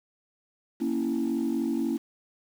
sine chord, A# diminished, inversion none, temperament equal, 233.1 / 277.2 / 329.6 Hz, A#3 / C#4 / E4, 0 / 0 / 0 cents, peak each -28 dBFS, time 0.8-1.98 s, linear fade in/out 20 ms, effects tanh soft clip ceiling -20 dBFS + 8-bit

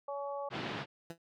harmonic tone, 281.8 Hz, C#4, 29 cents sharp, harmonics 2 / 3 / 4, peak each -38 / -42 / -44 dBFS, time 0.08-0.49 s, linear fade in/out 5 ms
pink band-pass noise, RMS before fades -39 dBFS, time 0.5-0.86 s, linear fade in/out 50 ms, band 120 to 3800 Hz, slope 24 dB/octave
15% pulse tone with exponential decay, 167.5 Hz, E3, 28 cents sharp, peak -33 dBFS, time 1.1-1.18 s, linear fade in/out 2 ms, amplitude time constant 17 ms
effects none

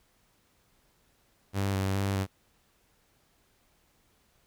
sawtooth tone with vibrato, 97.4 Hz, G2, 11 cents flat, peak -23 dBFS, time 1.53-2.27 s, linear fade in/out 50 ms, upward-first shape square, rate 2.4 Hz, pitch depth 20 cents each way, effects pink hiss -68 dBFS RMS until 4.46 s

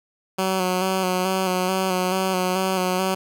10% pulse tone with vibrato, 186.1 Hz, F#3, 10 cents sharp, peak -12 dBFS, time 0.38-3.15 s, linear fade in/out 10 ms, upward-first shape square, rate 2.3 Hz, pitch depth 27 cents each way, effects none

